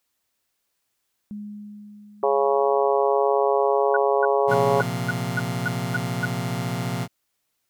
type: tone with exponential decay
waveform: sine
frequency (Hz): 207.6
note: G#3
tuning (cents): 0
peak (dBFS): -30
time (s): 1.31-3.66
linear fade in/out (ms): 0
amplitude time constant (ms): 510
type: harmonic tone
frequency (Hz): 138.59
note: C#3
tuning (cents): 0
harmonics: 3 / 4 / 5 / 6 / 7 / 8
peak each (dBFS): -21 / -23 / -25 / -27 / -28 / -29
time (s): 2.23-4.81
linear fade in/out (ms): 2
type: tone bursts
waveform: sine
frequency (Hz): 1459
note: F#6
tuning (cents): -25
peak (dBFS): -20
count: 9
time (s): 3.94-6.254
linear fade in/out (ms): 5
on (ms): 26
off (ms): 260
type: chord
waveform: sawtooth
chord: Bb suspended second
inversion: none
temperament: just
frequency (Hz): 116.54 / 131.11 / 174.81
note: Bb2 / C3 / F3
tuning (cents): 0 / +4 / +2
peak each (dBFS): -25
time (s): 4.47-7.08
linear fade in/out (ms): 50
effects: white hiss -75 dBFS RMS until 7.69 s